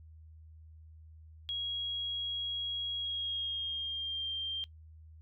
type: tone with pitch glide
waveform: sine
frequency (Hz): 3300 to 3175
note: G#7 to G7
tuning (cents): -12 to +21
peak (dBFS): -33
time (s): 1.49-4.64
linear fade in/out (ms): 0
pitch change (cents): -67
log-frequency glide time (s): 3-4.33
effects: noise-tail reverb RT60 0.1 s tail -20 dB re dry + added 79 Hz sine -51 dBFS peak until 5.21 s